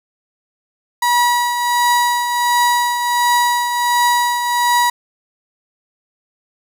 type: tone with tremolo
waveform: 35% pulse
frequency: 966 Hz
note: B5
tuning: 39 cents flat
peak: -9 dBFS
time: 1.02-4.9 s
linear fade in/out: 5 ms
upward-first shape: triangle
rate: 1.4 Hz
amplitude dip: 55%
effects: none